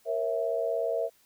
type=chord; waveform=sine; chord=A# diminished; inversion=none; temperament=equal with one note detuned; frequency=466.2 / 543 / 659.3 Hz; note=A#4 / C#5 / E5; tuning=0 / -36 / 0 cents; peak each=-31 / -33 / -29 dBFS; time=0.05-1.1 s; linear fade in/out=50 ms; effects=white hiss -64 dBFS RMS until 1.25 s